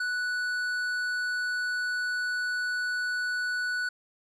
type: tone with tanh clipping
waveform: sine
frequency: 1480 Hz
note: F#6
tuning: in tune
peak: -29 dBFS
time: 0-3.89 s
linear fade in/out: 5 ms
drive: 10 dB
effects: none